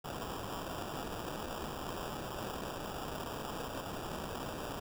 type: noise with sample-and-hold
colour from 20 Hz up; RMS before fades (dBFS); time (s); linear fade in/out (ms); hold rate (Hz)
violet; -41; 0.04-4.8; 10; 2100
effects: none